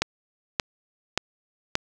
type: click train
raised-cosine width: 0.2 ms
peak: -4 dBFS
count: 4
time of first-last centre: 0.02-1.754 s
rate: 1.73 Hz
effects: none